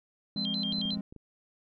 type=tone with vibrato; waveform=sine; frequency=3605 Hz; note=A7; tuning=41 cents sharp; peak=-31 dBFS; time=0.36-0.96 s; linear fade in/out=20 ms; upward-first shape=square; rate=5.5 Hz; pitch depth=210 cents each way
type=chord; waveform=triangle; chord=F minor; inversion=none; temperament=equal; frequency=174.61 / 207.7 / 261.6 Hz; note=F3 / Ab3 / C4; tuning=0 / 0 / 0 cents; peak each=-37 / -32 / -38 dBFS; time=0.36-1.01 s; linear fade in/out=2 ms
type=clicks; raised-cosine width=3 ms; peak=-34 dBFS; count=7; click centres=0.729 / 0.784 / 0.854 / 0.932 / 0.973 / 1.125 / 1.163 s
effects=none